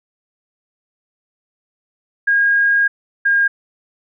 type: tone pair in turn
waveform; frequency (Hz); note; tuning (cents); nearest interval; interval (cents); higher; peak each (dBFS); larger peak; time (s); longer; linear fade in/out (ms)
sine; 1629 / 1618.7; G#6 / G#6; -34 / -45; unison; 11; first; -11; neither; 2.27-2.88 / 3.25-3.48; first; 10
effects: none